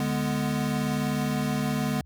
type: chord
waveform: square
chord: G# diminished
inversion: second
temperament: equal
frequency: 146.83 / 207.7 / 246.9 Hz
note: D3 / G#3 / B3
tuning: 0 / 0 / 0 cents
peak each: -30 dBFS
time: 0-2.01 s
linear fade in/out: 2 ms
effects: added 71 Hz sine -48 dBFS peak until 2.05 s